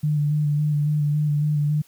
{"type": "tone with vibrato", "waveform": "sine", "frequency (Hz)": 148.8, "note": "D3", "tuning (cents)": 23, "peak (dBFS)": -18, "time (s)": [0.03, 1.82], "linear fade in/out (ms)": 10, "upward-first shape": "square", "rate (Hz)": 3.6, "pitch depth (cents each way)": 21, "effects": ["white hiss -56 dBFS RMS until 1.87 s"]}